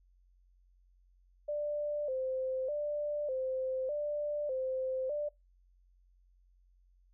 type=tone with vibrato; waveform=sine; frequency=554.4 Hz; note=C#5; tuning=in tune; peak=-32 dBFS; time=1.48-5.29 s; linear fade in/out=10 ms; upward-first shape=square; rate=0.83 Hz; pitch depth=110 cents each way; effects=noise-tail reverb RT60 0.2 s tail -23 dB re dry + added 45 Hz sine -63 dBFS peak until 7.13 s